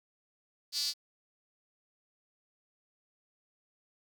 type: tone with high-pass filter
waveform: sawtooth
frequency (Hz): 289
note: D4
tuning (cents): -28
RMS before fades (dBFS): -33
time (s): 0.72-0.94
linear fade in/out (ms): 50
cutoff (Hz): 4600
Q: 7.4
effects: 10-bit